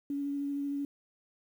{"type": "tone with vibrato", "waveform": "sine", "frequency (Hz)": 282.7, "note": "C#4", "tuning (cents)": 34, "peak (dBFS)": -31, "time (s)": [0.1, 0.85], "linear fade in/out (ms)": 2, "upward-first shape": "sine", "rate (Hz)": 13, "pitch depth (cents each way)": 12, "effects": ["10-bit"]}